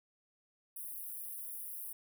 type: high-pass noise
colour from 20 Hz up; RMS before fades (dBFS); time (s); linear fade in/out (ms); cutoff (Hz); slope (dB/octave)
white; -44; 0.76-1.93; 5; 9400; 96
effects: none